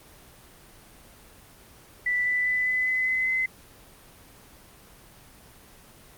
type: tone with pitch steps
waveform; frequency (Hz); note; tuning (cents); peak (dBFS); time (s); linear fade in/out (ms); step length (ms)
sine; 1975.5 / 1986.9 / 1998.5 / 2010 / 2022 / 2033 / 2045; B6 / B6 / B6 / B6 / B6 / B6 / C7; 0 / +10 / +20 / +30 / +40 / +50 / -40; -22; 2.06-3.46; 5; 200
effects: pink hiss -51 dBFS RMS until 6.17 s + Opus 24 kbps